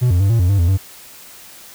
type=tone with pitch steps; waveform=triangle; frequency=124.1 / 88.5 / 98.2 / 115.5 / 88.9 / 99.6 / 85.1 / 95.8 Hz; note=B2 / F2 / G2 / A#2 / F2 / G2 / F2 / G2; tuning=+9 / +23 / +4 / -16 / +31 / +28 / -44 / -39 cents; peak=-9 dBFS; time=0.01-0.778 s; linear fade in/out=20 ms; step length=96 ms; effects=white hiss -40 dBFS RMS until 1.74 s